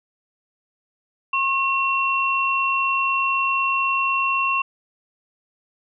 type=tone pair together; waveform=sine; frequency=1081 / 2724 Hz; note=C#6 / F7; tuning=-44 / -44 cents; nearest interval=octave + major third; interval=1600 cents; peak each=-21 dBFS; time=1.33-4.62 s; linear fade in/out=5 ms; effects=none